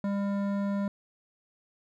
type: tone with hard clipping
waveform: sine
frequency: 200.1 Hz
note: G3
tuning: 36 cents sharp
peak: -29 dBFS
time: 0.04-0.88 s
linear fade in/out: 2 ms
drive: 13 dB
effects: none